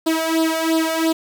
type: tone with flanger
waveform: sawtooth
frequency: 323.3 Hz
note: E4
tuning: 34 cents flat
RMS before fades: -19 dBFS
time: 0.06-1.13 s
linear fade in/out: 10 ms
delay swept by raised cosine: 0.22 to 1.42 ms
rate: 2.9 Hz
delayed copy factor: +0.85
effects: 7-bit